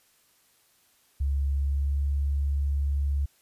sine tone with pitch glide, 69.6 to 70.49 Hz, C#2 to C#2, +8 to +30 cents, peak -23 dBFS, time 1.2-3.26 s, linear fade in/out 10 ms, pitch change +22 cents, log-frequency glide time 1.56-2.05 s, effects white hiss -64 dBFS RMS until 3.41 s + resampled to 32000 Hz

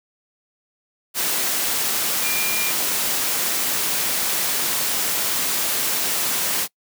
sine tone in noise, 2400 Hz, D7, 37 cents sharp, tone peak -26 dBFS, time 2.21-2.73 s, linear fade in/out 50 ms, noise white, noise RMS -22 dBFS, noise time 1.14-6.68 s, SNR -7 dB, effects noise-tail reverb RT60 0.1 s tail -24 dB re dry + high-pass 150 Hz 12 dB/octave

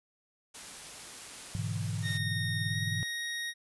white noise, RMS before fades -45 dBFS, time 0.54-2.18 s, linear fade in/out 10 ms
sine chord, E dominant seventh, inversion first, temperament equal, 103.83 / 123.47 / 146.83 / 164.81 Hz, G#2 / B2 / D3 / E3, 0 / 0 / 0 / 0 cents, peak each -34 / -38 / -40 / -38 dBFS, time 1.55-3.03 s, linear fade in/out 0 ms
25% pulse tone with pitch glide, 1851 to 1874.7 Hz, A#6 to A#6, -13 to +9 cents, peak -30 dBFS, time 2.02-3.54 s, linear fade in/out 50 ms, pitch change +22 cents, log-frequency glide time 2.68-2.76 s
effects resampled to 24000 Hz

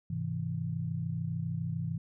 sine chord, Ab augmented, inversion none, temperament equal with one note detuned, 103.83 / 130.81 / 163.86 Hz, Ab2 / C3 / E3, 0 / 0 / -10 cents, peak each -37 / -37 / -34 dBFS, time 0.1-1.98 s, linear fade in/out 5 ms, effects none

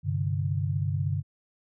sine chord, G suspended fourth, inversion none, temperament just, 98 / 130.67 / 147 Hz, G2 / C3 / D3, 0 / -2 / +2 cents, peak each -28 / -32 / -29 dBFS, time 0.03-1.23 s, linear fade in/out 50 ms, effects none

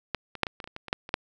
clicks, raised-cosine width 0.3 ms, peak -11 / -22 / -6 / -16 / -22 / -22 / -27 / -21 / -23 / -8 / -24 / -7 dBFS, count 12, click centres 0.147 / 0.353 / 0.433 / 0.468 / 0.602 / 0.642 / 0.675 / 0.764 / 0.883 / 0.929 / 1.091 / 1.141 s, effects none

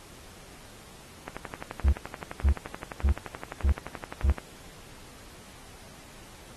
click train, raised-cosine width 0.5 ms, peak -20 dBFS, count 37, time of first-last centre 1.28-4.383 s, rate 11.6 Hz
triangle tone bursts, 69.3 Hz, C#2, in tune, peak -16 dBFS, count 5, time 1.84-4.325 s, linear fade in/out 10 ms, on 89 ms, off 510 ms
effects pink hiss -50 dBFS RMS until 6.56 s + AAC 32 kbps

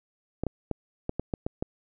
clicks, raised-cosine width 2 ms, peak -15 dBFS, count 8, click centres 0.436 / 0.467 / 0.713 / 1.094 / 1.196 / 1.338 / 1.465 / 1.625 s, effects none

